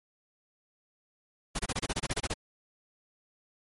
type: noise bursts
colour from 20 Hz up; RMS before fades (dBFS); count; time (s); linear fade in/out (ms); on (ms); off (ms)
pink; -31; 12; 1.55-2.34; 10; 42; 26
effects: MP3 48 kbps